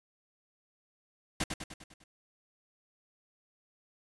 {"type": "noise with echo", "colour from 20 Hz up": "pink", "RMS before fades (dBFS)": -31, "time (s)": [1.4, 1.44], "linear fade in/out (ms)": 5, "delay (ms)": 100, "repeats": 6, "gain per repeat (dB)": -5, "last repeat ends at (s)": 2.04, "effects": ["resampled to 24000 Hz"]}